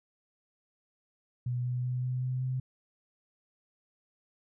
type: tone with pitch steps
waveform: sine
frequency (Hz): 123.2 / 124.34 / 125.5 / 126.66 / 127.84 / 129.03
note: B2 / B2 / B2 / B2 / C3 / C3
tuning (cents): -4 / +12 / +28 / +44 / -40 / -24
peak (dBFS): -29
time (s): 1.46-2.6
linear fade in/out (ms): 5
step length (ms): 190
effects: none